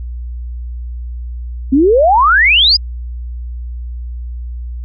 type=exponential sweep; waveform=sine; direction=up; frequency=252.6 to 5120 Hz; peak=-6 dBFS; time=1.72-2.77 s; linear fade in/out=10 ms; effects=added 60 Hz sine -21 dBFS peak until 4.84 s